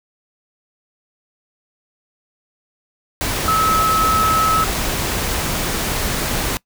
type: tone in noise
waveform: sine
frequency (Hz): 1294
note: E6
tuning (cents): -32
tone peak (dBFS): -14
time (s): 3.48-4.64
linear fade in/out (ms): 0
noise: pink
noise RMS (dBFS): -21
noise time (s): 3.21-6.57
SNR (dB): +4
effects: noise-tail reverb RT60 0.1 s tail -23 dB re dry